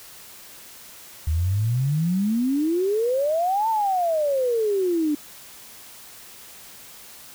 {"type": "exponential two-way sweep", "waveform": "sine", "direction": "up then down", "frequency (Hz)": [74.9, 912, 290], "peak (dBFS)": -19, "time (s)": [1.27, 5.15], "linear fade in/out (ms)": 5, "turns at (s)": 3.69, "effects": ["white hiss -44 dBFS RMS until 7.34 s"]}